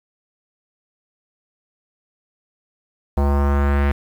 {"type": "tone with low-pass filter sweep", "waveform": "square", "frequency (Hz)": 70.7, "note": "C#2", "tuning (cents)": 35, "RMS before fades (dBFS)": -17, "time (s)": [3.17, 3.92], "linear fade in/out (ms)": 5, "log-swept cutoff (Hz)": [850, 2100], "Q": 1.9, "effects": ["7-bit"]}